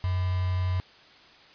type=tone with quantisation; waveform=sine; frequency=91.2 Hz; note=F#2; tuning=24 cents flat; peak=-24 dBFS; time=0.04-0.8 s; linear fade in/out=0 ms; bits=6; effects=white hiss -53 dBFS RMS until 1.54 s + resampled to 11025 Hz